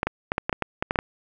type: clicks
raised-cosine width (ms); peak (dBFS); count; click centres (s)
0.5; -8; 11; 0.031 / 0.07 / 0.319 / 0.381 / 0.495 / 0.528 / 0.623 / 0.825 / 0.909 / 0.958 / 0.989
effects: none